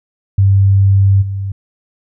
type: tone with level steps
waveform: sine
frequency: 98 Hz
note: G2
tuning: in tune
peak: -6 / -17 dBFS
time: 0.38-1.52 s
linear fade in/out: 5 ms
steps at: 1.21 s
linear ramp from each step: 20 ms
effects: none